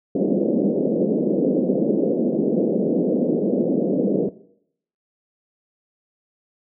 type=band-pass noise; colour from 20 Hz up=pink; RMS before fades=-20 dBFS; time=0.15-4.29 s; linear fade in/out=5 ms; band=180 to 550 Hz; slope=48 dB/octave; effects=noise-tail reverb RT60 0.7 s tail -18 dB re dry